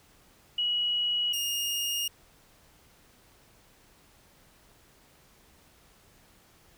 sine / sawtooth tone pair in turn, 2915 / 2843 Hz, F#7 / F7, -26 / +30 cents, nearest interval unison, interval 44 cents, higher first, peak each -25 dBFS, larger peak neither, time 0.58-1.33 / 1.33-2.08 s, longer neither, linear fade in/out 5 ms, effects pink hiss -60 dBFS RMS until 6.77 s

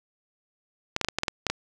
clicks, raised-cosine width 0.2 ms, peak -8 dBFS, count 9, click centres 0.964 / 1.013 / 1.047 / 1.086 / 1.186 / 1.234 / 1.282 / 1.467 / 1.5 s, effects none

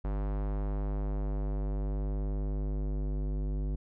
square tone with low-pass filter sweep, 50.3 Hz, G1, 45 cents sharp, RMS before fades -32 dBFS, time 0.04-3.76 s, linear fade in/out 10 ms, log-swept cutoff 1100 to 340 Hz, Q 0.85, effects none

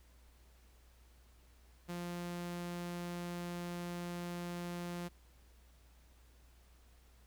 sawtooth tone, 174.61 Hz, F3, in tune, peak -36 dBFS, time 1.88-5.09 s, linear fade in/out 20 ms, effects added 60 Hz sine -61 dBFS peak until 7.26 s + pink hiss -69 dBFS RMS until 7.26 s

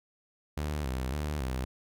sawtooth tone with vibrato, 69.3 Hz, C#2, in tune, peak -27 dBFS, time 0.57-1.65 s, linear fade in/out 5 ms, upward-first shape square, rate 1.8 Hz, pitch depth 130 cents each way, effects none

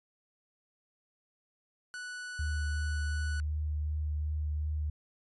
45% pulse tone, 1480 Hz, F#6, in tune, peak -39 dBFS, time 1.94-3.4 s, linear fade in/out 0 ms
sine tone with vibrato, 75.7 Hz, D#2, 47 cents flat, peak -30 dBFS, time 2.39-4.9 s, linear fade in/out 5 ms, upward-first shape sine, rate 2.7 Hz, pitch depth 14 cents each way
effects resampled to 24000 Hz

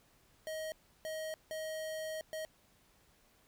square tone bursts at uneven times, 630 Hz, D#5, 21 cents sharp, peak -39 dBFS, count 4, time 0.47-0.72 / 1.05-1.34 / 1.51-2.21 / 2.33-2.45 s, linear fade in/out 0 ms, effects pink hiss -68 dBFS RMS until 3.47 s

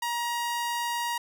sawtooth tone, 948 Hz, A#5, 29 cents sharp, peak -24 dBFS, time 0.02-1.18 s, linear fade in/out 5 ms, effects none

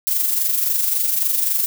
violet noise with amplitude modulation, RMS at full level -17 dBFS, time 0.07-1.66 s, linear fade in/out 0 ms, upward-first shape sine, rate 23.7 Hz, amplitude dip 50%, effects none

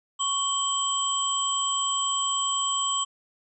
sine tone cluster, 1111 / 3136 / 7790 Hz, C#6 / G7 / B8, +4 / 0 / -25 cents, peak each -28 dBFS, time 0.19-3.05 s, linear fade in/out 20 ms, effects none

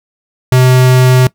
square tone, 127.8 Hz, C3, 40 cents flat, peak -5 dBFS, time 0.52-1.27 s, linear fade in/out 2 ms, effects noise-tail reverb RT60 0.1 s tail -20 dB re dry

